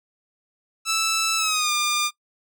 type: tone with pitch glide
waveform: 10% pulse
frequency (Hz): 1318.5 to 1202.1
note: E6 to D6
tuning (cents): 0 to +40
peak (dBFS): -12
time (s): 0.85-2.11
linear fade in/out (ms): 50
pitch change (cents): -160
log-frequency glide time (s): 1.37-1.72
effects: noise-tail reverb RT60 0.1 s tail -21 dB re dry